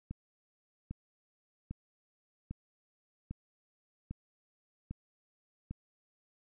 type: click train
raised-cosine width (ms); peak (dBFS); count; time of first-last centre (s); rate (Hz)
5; -27; 8; 0.11-5.71; 1.25
effects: none